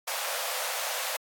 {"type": "high-pass noise", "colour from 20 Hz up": "pink", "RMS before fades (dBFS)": -32, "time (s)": [0.07, 1.17], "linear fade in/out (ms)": 10, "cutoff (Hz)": 500, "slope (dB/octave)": 96, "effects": ["AAC 64 kbps"]}